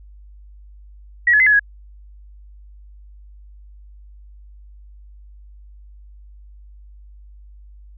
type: tone with pitch steps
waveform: sine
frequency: 1917 / 1704 / 2049 / 1700 / 1661 Hz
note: A#6 / G#6 / C7 / G#6 / G#6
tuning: +48 / +44 / -37 / +40 / 0 cents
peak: -10 dBFS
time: 1.27-1.595 s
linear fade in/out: 5 ms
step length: 65 ms
effects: added 50 Hz sine -40 dBFS peak until 7.97 s